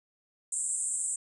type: band-pass noise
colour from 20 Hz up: white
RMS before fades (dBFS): -32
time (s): 0.52-1.16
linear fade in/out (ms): 5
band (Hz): 7500 to 9000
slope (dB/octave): 96
effects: none